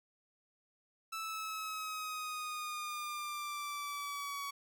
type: exponential sweep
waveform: sawtooth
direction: down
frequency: 1318.5 to 1124 Hz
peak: -35 dBFS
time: 1.12-4.51 s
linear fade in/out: 10 ms
effects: none